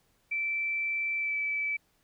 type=tone with pitch glide; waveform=sine; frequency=2331 to 2307 Hz; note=D7 to D7; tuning=-14 to -31 cents; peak=-28 dBFS; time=0.31-1.77 s; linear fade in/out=10 ms; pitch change=-17 cents; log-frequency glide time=1.17-1.36 s; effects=pink hiss -70 dBFS RMS until 2.03 s